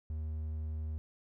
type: tone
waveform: triangle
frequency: 77.8 Hz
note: D#2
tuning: in tune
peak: -33 dBFS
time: 0.1-0.98 s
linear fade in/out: 0 ms
effects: none